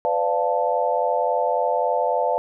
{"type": "chord", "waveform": "sine", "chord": "B half-diminished seventh", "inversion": "none", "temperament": "equal with one note detuned", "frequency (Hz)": [503.7, 587.3, 698.5, 880], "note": ["B4", "D5", "F5", "A5"], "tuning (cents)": [34, 0, 0, 0], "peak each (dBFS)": -24, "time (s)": [0.05, 2.38], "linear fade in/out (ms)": 0, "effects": []}